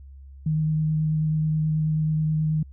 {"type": "tone with vibrato", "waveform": "sine", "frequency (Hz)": 155.56, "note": "D#3", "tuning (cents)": 0, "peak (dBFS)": -20, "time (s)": [0.46, 2.63], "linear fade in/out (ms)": 5, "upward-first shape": "triangle", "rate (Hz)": 9.3, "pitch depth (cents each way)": 14, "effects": ["added 68 Hz sine -41 dBFS peak until 2.72 s"]}